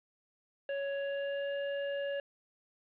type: tone with pitch glide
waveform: square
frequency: 557 to 562.2 Hz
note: C#5 to C#5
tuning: +8 to +24 cents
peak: -34 dBFS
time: 0.69-2.2 s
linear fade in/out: 2 ms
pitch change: +16 cents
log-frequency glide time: 0.92-1.55 s
effects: resampled to 8000 Hz + 10-bit